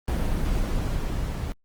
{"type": "noise with level ramp", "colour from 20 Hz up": "brown", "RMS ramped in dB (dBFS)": [-23, -29], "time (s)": [0.08, 1.52], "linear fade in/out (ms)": 0, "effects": ["Opus 24 kbps"]}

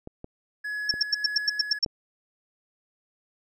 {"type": "clicks", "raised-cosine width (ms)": 2, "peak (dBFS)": -25, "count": 4, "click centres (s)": [0.074, 0.244, 0.94, 1.862]}
{"type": "tone with tremolo", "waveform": "triangle", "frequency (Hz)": 1690, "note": "G#6", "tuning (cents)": 30, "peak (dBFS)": -27, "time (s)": [0.64, 1.79], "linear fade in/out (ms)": 10, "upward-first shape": "sine", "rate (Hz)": 1.7, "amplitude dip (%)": 30}
{"type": "tone bursts", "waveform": "sine", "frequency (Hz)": 5430, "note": "F8", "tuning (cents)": -50, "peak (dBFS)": -18, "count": 9, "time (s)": [0.89, 1.848], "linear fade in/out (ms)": 5, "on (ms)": 22, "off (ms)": 95}
{"effects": []}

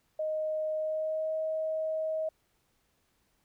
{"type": "tone with pitch glide", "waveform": "sine", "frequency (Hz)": [622.3, 632.4], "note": ["D#5", "D#5"], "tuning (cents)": [0, 28], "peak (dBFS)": -29, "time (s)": [0.19, 2.29], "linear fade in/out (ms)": 5, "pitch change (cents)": 28, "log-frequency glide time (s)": [0.75, 1.35], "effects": ["pink hiss -73 dBFS RMS until 3.44 s"]}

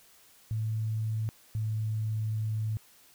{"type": "tone pair in turn", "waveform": "sine", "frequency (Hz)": [110, 108.99], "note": ["A2", "A2"], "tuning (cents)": [0, -16], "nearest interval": "unison", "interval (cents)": 16, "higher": "first", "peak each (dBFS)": -28, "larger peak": "neither", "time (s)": [[0.51, 1.29], [1.55, 2.77]], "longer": "second", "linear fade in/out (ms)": 0, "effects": ["white hiss -59 dBFS RMS until 3.14 s"]}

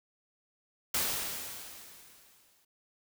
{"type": "noise with exponential decay", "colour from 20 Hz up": "white", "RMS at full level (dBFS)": -29, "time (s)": [0.94, 2.65], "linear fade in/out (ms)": 5, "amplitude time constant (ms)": 370, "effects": []}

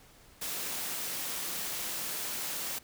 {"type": "high-pass noise", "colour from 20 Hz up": "white", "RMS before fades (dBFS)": -36, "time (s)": [0.41, 2.79], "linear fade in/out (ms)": 10, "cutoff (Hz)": 140, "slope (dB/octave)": 48, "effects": ["pink hiss -58 dBFS RMS until 2.83 s"]}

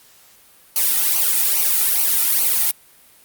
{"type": "noise with flanger", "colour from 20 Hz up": "blue", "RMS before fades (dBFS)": -17, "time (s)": [0.76, 2.71], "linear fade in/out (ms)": 2, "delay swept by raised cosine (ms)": [0.56, 1.86], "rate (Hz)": 2.4, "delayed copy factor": -0.8, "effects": ["white hiss -50 dBFS RMS until 3.24 s", "Opus 48 kbps"]}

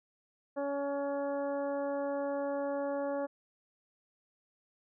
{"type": "harmonic tone", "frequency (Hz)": 281.6, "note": "C#4", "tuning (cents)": 27, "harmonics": [1, 2, 3, 4, 5, 6], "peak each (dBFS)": [-38, -33, -42, -47, -50, -52], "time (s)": [0.56, 3.27], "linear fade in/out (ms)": 20, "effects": []}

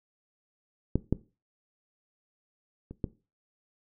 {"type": "clicks", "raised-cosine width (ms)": 3, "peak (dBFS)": [-11, -11, -28, -16], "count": 4, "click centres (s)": [0.956, 1.126, 2.91, 3.042], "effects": ["noise-tail reverb RT60 0.3 s tail -18 dB re dry"]}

